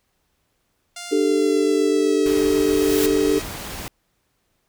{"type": "tone with pitch glide", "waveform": "5% pulse", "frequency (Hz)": [700, 638.2], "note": ["F5", "D#5"], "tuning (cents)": [4, 44], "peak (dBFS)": -20, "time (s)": [0.96, 3.42], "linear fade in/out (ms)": 5, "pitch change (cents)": -160, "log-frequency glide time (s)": [1.08, 2.41]}
{"type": "chord", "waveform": "sine", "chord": "D suspended fourth", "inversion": "none", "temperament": "equal with one note detuned", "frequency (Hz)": [299.5, 392, 440], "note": ["D4", "G4", "A4"], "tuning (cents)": [34, 0, 0], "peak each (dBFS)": -20, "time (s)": [1.11, 3.4], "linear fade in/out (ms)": 20}
{"type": "noise with exponential growth", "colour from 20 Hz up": "white", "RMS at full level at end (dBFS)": -24, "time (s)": [2.23, 3.06], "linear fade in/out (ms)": 0, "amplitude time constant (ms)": 180}
{"type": "noise", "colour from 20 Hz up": "pink", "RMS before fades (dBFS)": -32, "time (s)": [2.26, 3.88], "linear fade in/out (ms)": 0}
{"effects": ["pink hiss -69 dBFS RMS until 4.68 s"]}